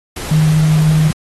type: tone in noise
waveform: sine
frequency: 155.56 Hz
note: D#3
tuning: in tune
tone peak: -8 dBFS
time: 0.31-1.11 s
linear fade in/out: 5 ms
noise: pink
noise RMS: -26 dBFS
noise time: 0.16-1.13 s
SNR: +15 dB
effects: AAC 32 kbps